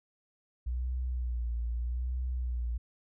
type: tone with vibrato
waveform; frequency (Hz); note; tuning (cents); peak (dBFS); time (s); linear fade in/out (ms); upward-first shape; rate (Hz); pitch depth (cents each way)
sine; 60.5; B1; -35; -30; 0.66-2.78; 10; sine; 0.8; 69
effects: none